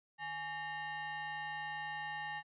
square ring-modulated tone, 493.9 Hz, B4, in tune, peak -37 dBFS, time 0.18-2.43 s, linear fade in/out 50 ms, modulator 1330 Hz, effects high-pass 200 Hz 12 dB/octave + resampled to 8000 Hz

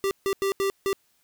square tone bursts at uneven times, 392 Hz, G4, in tune, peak -23 dBFS, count 5, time 0.04-0.11 / 0.26-0.33 / 0.42-0.52 / 0.6-0.7 / 0.86-0.93 s, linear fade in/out 0 ms, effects white hiss -67 dBFS RMS until 1.23 s

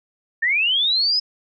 sine linear sweep, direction up, 1760 to 5140 Hz, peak -16 dBFS, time 0.42-1.2 s, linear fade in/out 10 ms, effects none

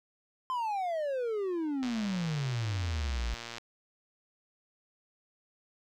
triangle exponential sweep, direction down, 1046.5 to 52.9 Hz, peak -28 dBFS, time 0.5-3.34 s, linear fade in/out 0 ms
click train, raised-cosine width 0.2 ms, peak -23 dBFS, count 206, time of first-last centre 1.83-3.582 s, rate 117 Hz
effects none

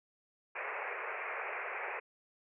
white band-pass noise, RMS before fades -40 dBFS, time 0.55-2 s, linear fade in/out 10 ms, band 380 to 2500 Hz, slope 96 dB/octave, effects none

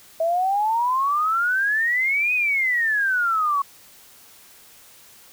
sine exponential two-way sweep, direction up then down, 643 to 2528 to 1102 Hz, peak -18 dBFS, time 0.2-3.62 s, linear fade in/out 5 ms, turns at 2.34 s, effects white hiss -49 dBFS RMS until 5.32 s

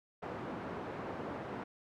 pink band-pass noise, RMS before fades -42 dBFS, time 0.22-1.64 s, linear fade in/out 10 ms, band 170 to 1200 Hz, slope 12 dB/octave, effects none

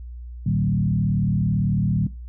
sine tone with frequency modulation, 152.3 Hz, D#3, 37 cents flat, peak -18 dBFS, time 0.46-2.07 s, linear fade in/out 5 ms, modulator 38 Hz, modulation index 1.4, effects noise-tail reverb RT60 0.3 s tail -20 dB re dry + added 60 Hz sine -33 dBFS peak until 2.28 s

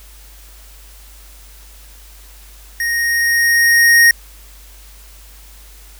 square tone with level ramp, 1864.7 Hz, A#6, in tune, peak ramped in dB -17 to -6 dBFS, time 2.8-4.11 s, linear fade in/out 2 ms, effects added 50 Hz sine -39 dBFS peak until 5.99 s + white hiss -44 dBFS RMS until 5.99 s

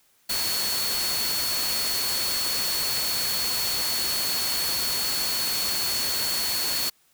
sine tone in noise, 4395 Hz, C#8, 16 cents flat, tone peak -27 dBFS, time 0.29-6.9 s, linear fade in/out 10 ms, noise white, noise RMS -28 dBFS, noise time 0.29-6.9 s, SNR -2 dB, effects white hiss -63 dBFS RMS until 7.13 s

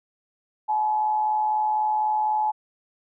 sine tone with amplitude modulation, 856 Hz, A5, 48 cents flat, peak -18 dBFS, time 0.68-2.52 s, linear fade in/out 20 ms, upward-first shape sine, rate 124 Hz, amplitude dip 45%, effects none

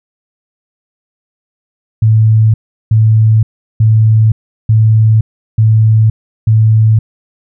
sine tone bursts, 110 Hz, A2, in tune, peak -4 dBFS, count 6, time 2.02-6.99 s, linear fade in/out 5 ms, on 520 ms, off 370 ms, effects none

